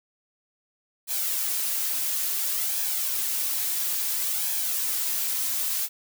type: noise with flanger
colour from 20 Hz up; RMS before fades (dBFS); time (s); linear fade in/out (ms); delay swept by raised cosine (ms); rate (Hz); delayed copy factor
blue; -27; 1.07-5.89; 50; 1.2 to 3.9; 0.58; +0.55
effects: none